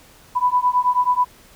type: beating tone pair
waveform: sine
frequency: 987.8 / 997.1 Hz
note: B5 / B5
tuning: 0 / +16 cents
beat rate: 9.3 Hz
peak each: -18 / -18 dBFS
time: 0.35-1.25 s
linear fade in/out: 20 ms
effects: pink hiss -49 dBFS RMS until 1.55 s